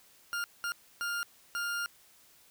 40% pulse tone bursts at uneven times, 1406 Hz, F6, 11 cents sharp, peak -31 dBFS, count 4, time 0.33-0.44 / 0.64-0.72 / 1.01-1.23 / 1.55-1.86 s, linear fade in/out 0 ms, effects white hiss -61 dBFS RMS until 2.5 s

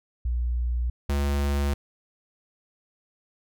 sine / square tone pair in turn, 60.1 / 70.83 Hz, B1 / C#2, -46 / +38 cents, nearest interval minor third, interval 284 cents, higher second, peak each -23 dBFS, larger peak neither, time 0.25-0.9 / 1.09-1.74 s, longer neither, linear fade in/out 5 ms, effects none

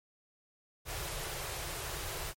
pink band-stop noise, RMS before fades -39 dBFS, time 0.85-2.34 s, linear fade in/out 50 ms, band 160 to 340 Hz, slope 48 dB/octave, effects MP3 64 kbps

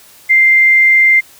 sine tone, 2093 Hz, C7, in tune, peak -5 dBFS, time 0.29-1.21 s, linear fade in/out 20 ms, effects white hiss -42 dBFS RMS until 1.39 s

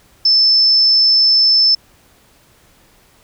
sine tone, 5274 Hz, E8, in tune, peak -8 dBFS, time 0.25-1.75 s, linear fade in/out 5 ms, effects pink hiss -51 dBFS RMS until 3.23 s

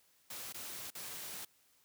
white noise with dropouts, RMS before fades -45 dBFS, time 0.3-1.45 s, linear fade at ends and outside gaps 5 ms, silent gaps 0.526-0.543 / 0.904-0.95 s, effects white hiss -70 dBFS RMS until 1.84 s + high-pass 60 Hz 12 dB/octave

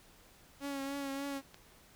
sawtooth tone with vibrato, 277.2 Hz, C#4, in tune, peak -33 dBFS, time 0.6-1.42 s, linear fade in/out 50 ms, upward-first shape triangle, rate 3.4 Hz, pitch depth 37 cents each way
click, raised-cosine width 0.2 ms, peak -33 dBFS, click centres 1.544 s
effects pink hiss -61 dBFS RMS until 1.95 s

